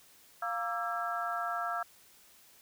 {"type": "harmonic tone with a mistuned harmonic", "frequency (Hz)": 233.1, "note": "A#3", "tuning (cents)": 0, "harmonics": [3, 4, 5, 6, 7], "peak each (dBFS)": [-36, -45, -42, -35, -41], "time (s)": [0.42, 1.83], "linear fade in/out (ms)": 5, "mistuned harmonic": 6, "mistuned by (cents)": -77, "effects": ["white hiss -60 dBFS RMS until 2.61 s"]}